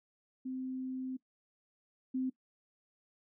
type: tone pair in turn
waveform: sine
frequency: 259.1 / 259.1 Hz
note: C4 / C4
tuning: -17 / -17 cents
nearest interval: unison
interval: 0 cents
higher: neither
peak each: -36 / -31 dBFS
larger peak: second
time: 0.45-1.17 / 2.14-2.3 s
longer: first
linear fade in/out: 10 ms
effects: noise-tail reverb RT60 0.1 s tail -20 dB re dry